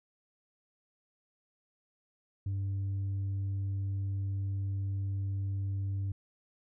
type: tone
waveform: sine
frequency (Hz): 98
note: G2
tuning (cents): 0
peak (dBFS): -28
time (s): 2.46-6.12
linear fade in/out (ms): 5
effects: tanh soft clip ceiling -30 dBFS